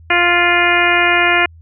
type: harmonic tone with a mistuned harmonic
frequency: 349.2 Hz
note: F4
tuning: in tune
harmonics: 1 / 2 / 3 / 4 / 5 / 6 / 7 / 8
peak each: -20 / -18 / -21 / -18 / -17 / -17 / -17 / -23 dBFS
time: 0.1-1.46 s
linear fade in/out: 5 ms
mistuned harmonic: 8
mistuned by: +37 cents
effects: added 82 Hz sine -38 dBFS peak until 1.61 s